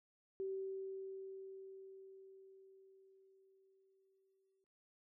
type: tone with exponential decay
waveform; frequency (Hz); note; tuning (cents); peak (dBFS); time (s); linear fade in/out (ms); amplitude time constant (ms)
sine; 384.9; G4; -32; -38; 0.4-4.64; 0; 920
effects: noise-tail reverb RT60 0.7 s tail -17 dB re dry